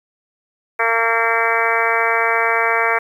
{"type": "harmonic tone", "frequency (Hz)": 228.6, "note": "A#3", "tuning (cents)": -34, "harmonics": [2, 3, 4, 5, 6, 7, 8, 9, 10], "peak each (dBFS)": [-23, -23, -23, -23, -23, -23, -23, -23, -23], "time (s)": [0.79, 2.99], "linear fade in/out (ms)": 10, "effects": ["8-bit"]}